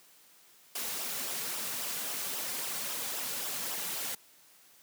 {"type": "noise with flanger", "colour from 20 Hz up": "white", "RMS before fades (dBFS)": -36, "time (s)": [0.75, 4.15], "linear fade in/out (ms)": 5, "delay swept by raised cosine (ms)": [0.45, 3.25], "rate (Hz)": 3.7, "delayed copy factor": -0.5, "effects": ["white hiss -60 dBFS RMS until 4.82 s", "high-pass 150 Hz 12 dB/octave"]}